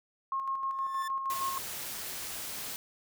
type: tone with tremolo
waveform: sine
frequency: 1077 Hz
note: C6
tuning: 50 cents sharp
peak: -29 dBFS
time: 0.32-1.58 s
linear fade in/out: 2 ms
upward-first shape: square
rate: 6.4 Hz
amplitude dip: 40%
type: tone with exponential growth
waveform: sawtooth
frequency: 1760 Hz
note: A6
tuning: in tune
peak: -33 dBFS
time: 0.68-1.08 s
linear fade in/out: 5 ms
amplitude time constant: 86 ms
type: noise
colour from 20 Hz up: white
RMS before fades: -39 dBFS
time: 1.3-2.76 s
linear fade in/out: 0 ms
effects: none